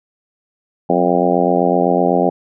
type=harmonic tone with a mistuned harmonic; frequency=87.9 Hz; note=F2; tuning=12 cents sharp; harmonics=2 / 3 / 4 / 5 / 6 / 7 / 8 / 9; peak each=-20 / -20 / -20 / -20 / -20 / -20 / -20 / -20 dBFS; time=0.89-2.3 s; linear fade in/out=10 ms; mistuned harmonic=2; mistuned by=+40 cents; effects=none